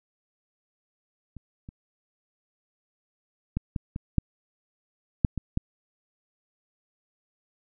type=clicks; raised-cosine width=5 ms; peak=-29 / -28 / -14 / -16 / -20 / -8 / -6 / -17 / -12 dBFS; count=9; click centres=1.367 / 1.689 / 3.57 / 3.762 / 3.961 / 4.183 / 5.248 / 5.377 / 5.574 s; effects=none